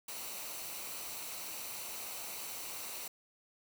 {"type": "noise with comb filter", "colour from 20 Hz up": "white", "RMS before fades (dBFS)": -43, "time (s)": [0.08, 3.08], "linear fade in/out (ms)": 5, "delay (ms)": 0.59, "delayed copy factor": -0.5, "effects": []}